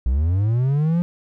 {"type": "linear sweep", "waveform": "triangle", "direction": "up", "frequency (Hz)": [57.4, 176.8], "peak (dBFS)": -14, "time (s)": [0.06, 1.02], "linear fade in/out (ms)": 0, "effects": []}